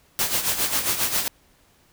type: noise with tremolo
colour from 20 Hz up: white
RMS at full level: -21 dBFS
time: 0.19-1.28 s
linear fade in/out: 0 ms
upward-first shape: sine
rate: 7.4 Hz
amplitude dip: 65%
effects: pink hiss -59 dBFS RMS until 1.92 s